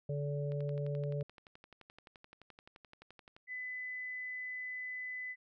harmonic tone, 144.1 Hz, D3, 33 cents flat, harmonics 1 / 3 / 4, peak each -35 / -42 / -42 dBFS, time 0.09-1.23 s, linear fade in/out 5 ms
click train, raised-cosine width 0.3 ms, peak -38 dBFS, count 34, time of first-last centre 0.52-3.365 s, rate 11.6 Hz
sine tone, 2006 Hz, B6, 26 cents sharp, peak -39 dBFS, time 3.47-5.36 s, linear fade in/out 50 ms
effects none

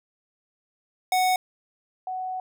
square / sine tone pair in turn, 740 / 744.3 Hz, F#5 / F#5, 0 / +10 cents, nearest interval unison, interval 10 cents, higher second, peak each -20 / -28 dBFS, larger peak first, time 1.12-1.36 / 2.07-2.4 s, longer second, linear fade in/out 2 ms, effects none

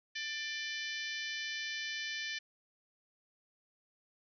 harmonic tone with a mistuned harmonic, 591 Hz, D5, 11 cents sharp, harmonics 3 / 4 / 5 / 6 / 7 / 8 / 9 / 10, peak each -41 / -43 / -45 / -47 / -48 / -49 / -50 / -51 dBFS, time 0.15-2.39 s, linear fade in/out 10 ms, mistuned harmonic 5, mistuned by +26 cents, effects none

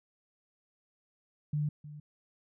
sine tone with echo, 148.9 Hz, D3, 24 cents sharp, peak -28 dBFS, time 1.53-1.69 s, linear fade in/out 5 ms, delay 310 ms, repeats 1, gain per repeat -15 dB, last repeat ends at 2 s, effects none

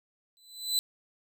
sawtooth tone with exponential growth, 4008 Hz, B7, 25 cents sharp, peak -20 dBFS, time 0.37-0.79 s, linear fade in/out 0 ms, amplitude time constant 90 ms, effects none

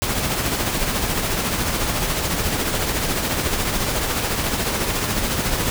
pink noise with tremolo, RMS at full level -20 dBFS, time 0.02-5.7 s, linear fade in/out 0 ms, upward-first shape triangle, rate 14 Hz, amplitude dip 45%, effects none

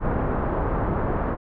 pink low-pass noise, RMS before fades -24 dBFS, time 0-1.37 s, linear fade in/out 50 ms, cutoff 1300 Hz, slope 24 dB/octave, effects none

